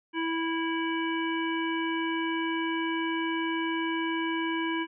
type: harmonic tone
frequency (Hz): 328.1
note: E4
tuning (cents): -8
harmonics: 1 / 3 / 5 / 7 / 9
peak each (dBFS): -29 / -34 / -36 / -37 / -39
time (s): 0.13-4.87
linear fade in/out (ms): 50
effects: none